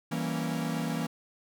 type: chord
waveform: 45% pulse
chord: E diminished seventh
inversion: none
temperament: equal with one note detuned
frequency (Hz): 164.81 / 193.75 / 233.1 / 277.2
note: E3 / G3 / Bb3 / Db4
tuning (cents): 0 / -20 / 0 / 0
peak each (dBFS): -33 / -39 / -34 / -37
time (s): 0.11-1.07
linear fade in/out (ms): 10
effects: none